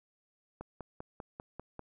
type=click train; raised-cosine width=1 ms; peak=-28 dBFS; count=7; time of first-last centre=0.61-1.793 s; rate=5.07 Hz; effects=none